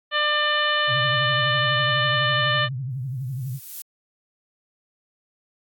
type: harmonic tone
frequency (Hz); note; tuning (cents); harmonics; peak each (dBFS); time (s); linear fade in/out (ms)
597; D5; +28; 1 / 2 / 3 / 4 / 5 / 6 / 7; -28 / -25 / -23 / -34 / -25 / -30 / -37; 0.11-2.69; 50
type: tone with vibrato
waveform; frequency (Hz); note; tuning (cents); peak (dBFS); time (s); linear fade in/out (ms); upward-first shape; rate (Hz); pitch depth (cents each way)
sine; 130; C3; -11; -26; 0.87-3.6; 50; triangle; 12; 170
type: noise with exponential growth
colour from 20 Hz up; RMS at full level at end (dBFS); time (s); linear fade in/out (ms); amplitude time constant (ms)
violet; -31; 2.9-3.82; 2; 200
effects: AAC 64 kbps